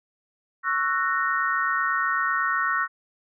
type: chord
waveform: sine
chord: F# dominant seventh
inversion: second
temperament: just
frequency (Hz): 1110 / 1332 / 1480 / 1850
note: C#6 / E6 / F#6 / A#6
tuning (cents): +2 / +18 / 0 / -14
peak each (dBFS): -27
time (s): 0.63-2.88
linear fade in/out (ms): 50
effects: none